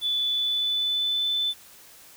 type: tone with pitch glide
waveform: triangle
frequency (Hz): 3472 to 3516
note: A7 to A7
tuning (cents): -24 to -2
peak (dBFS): -19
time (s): 0.01-1.54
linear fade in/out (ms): 50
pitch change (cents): +22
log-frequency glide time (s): 0.31-1.27
effects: tanh soft clip ceiling -21 dBFS + white hiss -50 dBFS RMS until 2.16 s